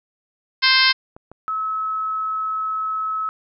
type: harmonic tone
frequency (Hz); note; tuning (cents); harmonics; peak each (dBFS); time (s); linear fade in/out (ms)
523.3; C5; 0; 2 / 3 / 4 / 5 / 6 / 7 / 8 / 9 / 10; -23 / -20 / -19 / -24 / -22 / -24 / -21 / -22 / -21; 0.62-0.93; 20
type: clicks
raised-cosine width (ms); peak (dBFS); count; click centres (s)
1; -26; 2; 1.165 / 1.316
type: tone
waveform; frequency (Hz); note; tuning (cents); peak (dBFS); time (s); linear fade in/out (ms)
sine; 1292; E6; -35; -21; 1.48-3.29; 0
effects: none